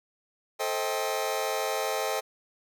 sawtooth chord, A half-diminished seventh, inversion none, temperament just, 440 / 528 / 633.6 / 792 Hz, A4 / C5 / Eb5 / G5, 0 / +16 / +31 / +18 cents, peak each -29 dBFS, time 0.59-2.21 s, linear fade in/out 20 ms, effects none

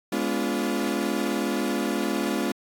35% pulse chord, G# diminished seventh, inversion none, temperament equal with one note detuned, 207.7 / 246.9 / 287.1 / 349.2 Hz, G#3 / B3 / D4 / F4, 0 / 0 / -39 / 0 cents, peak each -28 dBFS, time 0.12-2.52 s, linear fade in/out 5 ms, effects AAC 64 kbps

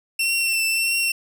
sawtooth tone with vibrato, 2700 Hz, E7, 41 cents sharp, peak -16 dBFS, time 0.19-1.12 s, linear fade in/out 5 ms, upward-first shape triangle, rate 1.6 Hz, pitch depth 27 cents each way, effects none

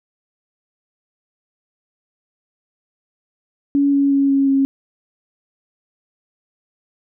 sine tone with pitch steps, 281.9 / 279.5 / 277.1 / 274.7 / 272.3 Hz, C#4 / C#4 / C#4 / C#4 / C#4, +29 / +14 / -1 / -16 / -31 cents, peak -12 dBFS, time 3.75-4.65 s, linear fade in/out 0 ms, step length 180 ms, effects none

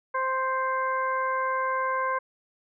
harmonic tone, 523.3 Hz, C5, in tune, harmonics 1 / 2 / 3 / 4, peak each -31 / -26 / -32 / -39 dBFS, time 0.14-2.19 s, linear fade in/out 10 ms, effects none

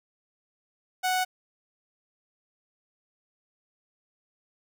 sawtooth tone, 740 Hz, F#5, in tune, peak -20 dBFS, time 1.03-1.25 s, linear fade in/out 20 ms, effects none

